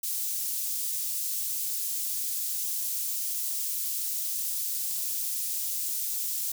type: high-pass noise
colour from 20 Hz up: white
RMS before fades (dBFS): -31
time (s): 0.03-6.52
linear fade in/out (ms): 5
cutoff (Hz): 6300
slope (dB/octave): 12
effects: none